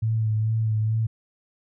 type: tone with vibrato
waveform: sine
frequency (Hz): 110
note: A2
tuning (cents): 0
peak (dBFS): -20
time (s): 0.02-1.07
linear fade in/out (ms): 10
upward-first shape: sine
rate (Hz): 2.3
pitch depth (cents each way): 29
effects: none